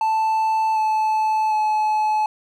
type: tone with pitch steps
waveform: triangle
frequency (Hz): 880 / 868.9 / 857.9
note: A5 / A5 / A5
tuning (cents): 0 / -22 / -44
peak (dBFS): -15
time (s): 0.01-2.26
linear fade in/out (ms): 2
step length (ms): 750
effects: none

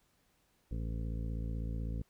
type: harmonic tone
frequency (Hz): 56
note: A1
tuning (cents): +31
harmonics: 1 / 2 / 3 / 4 / 5 / 7 / 8 / 9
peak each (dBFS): -36 / -41 / -45 / -48 / -50 / -58 / -57 / -57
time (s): 0.71-2.02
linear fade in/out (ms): 5
effects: pink hiss -73 dBFS RMS until 2.09 s

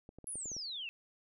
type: clicks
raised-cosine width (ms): 2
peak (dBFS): -37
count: 7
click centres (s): 0.091 / 0.186 / 0.243 / 0.356 / 0.457 / 0.517 / 0.566
type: exponential sweep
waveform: sine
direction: down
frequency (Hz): 11175 to 2605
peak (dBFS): -39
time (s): 0.27-0.89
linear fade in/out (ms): 0
effects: none

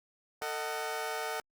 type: chord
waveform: 20% pulse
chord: D# diminished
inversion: second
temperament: just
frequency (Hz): 448 / 622.3 / 746.7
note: A4 / D#5 / F#5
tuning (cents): +31 / 0 / +16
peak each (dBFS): -33 / -35 / -33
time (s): 0.42-1.4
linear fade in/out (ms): 0
effects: Opus 48 kbps

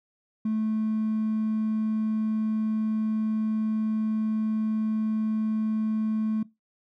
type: tone with hard clipping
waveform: triangle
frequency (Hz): 217.9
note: A3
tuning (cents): -17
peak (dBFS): -24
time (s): 0.45-6.43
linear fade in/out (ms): 5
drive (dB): 4
effects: noise-tail reverb RT60 0.2 s tail -19 dB re dry

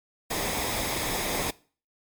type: noise with comb filter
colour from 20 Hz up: pink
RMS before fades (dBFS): -29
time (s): 0.3-1.51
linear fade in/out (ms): 10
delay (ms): 0.69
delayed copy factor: -0.5
effects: noise-tail reverb RT60 0.4 s tail -21 dB re dry + MP3 96 kbps

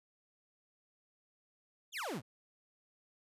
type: exponential sweep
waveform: 30% pulse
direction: down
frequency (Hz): 3811 to 94.6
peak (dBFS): -35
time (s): 1.92-2.22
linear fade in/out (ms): 50
effects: resampled to 32000 Hz

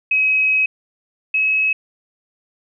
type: tone pair in turn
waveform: sine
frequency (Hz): 2546 / 2568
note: D#7 / E7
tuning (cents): +39 / -46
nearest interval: unison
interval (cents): 15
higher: second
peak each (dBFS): -13 / -14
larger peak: first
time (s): 0.11-0.66 / 1.34-1.73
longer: first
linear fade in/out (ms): 5
effects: none

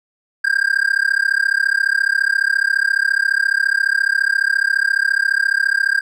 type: tone with amplitude modulation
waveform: triangle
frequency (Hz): 1600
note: G6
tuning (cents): +35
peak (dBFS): -8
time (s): 0.44-6.01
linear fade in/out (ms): 10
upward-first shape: sine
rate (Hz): 34.5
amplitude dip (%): 100
effects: none

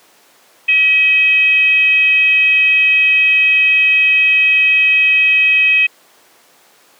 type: tone with frequency modulation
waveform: sine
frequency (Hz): 2541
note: D#7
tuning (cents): +36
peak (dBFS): -8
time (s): 0.68-5.87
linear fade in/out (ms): 10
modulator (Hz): 607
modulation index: 0.35
effects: pink hiss -48 dBFS RMS until 6.99 s + high-pass 400 Hz 12 dB/octave

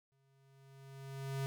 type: tone with exponential growth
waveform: square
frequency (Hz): 135.9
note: C#3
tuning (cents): -34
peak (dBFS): -35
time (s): 0.12-1.46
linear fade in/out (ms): 0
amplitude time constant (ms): 290
effects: none

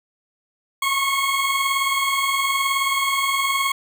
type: beating tone pair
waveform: 20% pulse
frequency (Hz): 1078 / 1097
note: C#6 / C#6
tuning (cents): -49 / -18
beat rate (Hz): 19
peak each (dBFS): -21 / -15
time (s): 0.82-3.72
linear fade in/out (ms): 5
effects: none

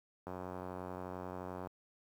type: click train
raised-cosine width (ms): 1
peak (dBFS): -29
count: 129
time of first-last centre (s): 0.27-1.67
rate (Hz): 91.4
effects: high-pass 60 Hz 12 dB/octave + 10-bit

